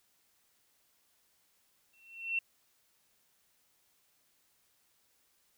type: tone with exponential growth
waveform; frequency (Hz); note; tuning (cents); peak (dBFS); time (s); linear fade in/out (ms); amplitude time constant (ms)
sine; 2707; E7; +45; -27; 1.93-2.39; 5; 100
effects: white hiss -72 dBFS RMS until 5.57 s